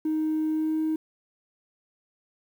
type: tone with pitch glide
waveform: triangle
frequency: 312.2 to 314.7 Hz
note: D#4 to D#4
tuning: +6 to +20 cents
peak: -20 dBFS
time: 0.05-0.96 s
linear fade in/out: 5 ms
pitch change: +14 cents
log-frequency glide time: 0.48-0.79 s
effects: tanh soft clip ceiling -20 dBFS + 9-bit